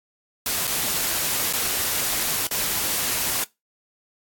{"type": "noise with dropouts", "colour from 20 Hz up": "white", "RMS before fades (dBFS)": -24, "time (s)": [0.46, 3.44], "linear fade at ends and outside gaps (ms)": 2, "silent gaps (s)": [[0.671, 0.675], [1.528, 1.534], [2.47, 2.511]], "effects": ["noise-tail reverb RT60 0.2 s tail -21 dB re dry", "AAC 64 kbps"]}